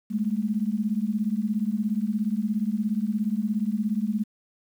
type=beating tone pair; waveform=sine; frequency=203.9 / 220.9 Hz; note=G#3 / A3; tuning=-32 / +7 cents; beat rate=17 Hz; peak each=-26 dBFS; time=0.1-4.24 s; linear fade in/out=20 ms; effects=9-bit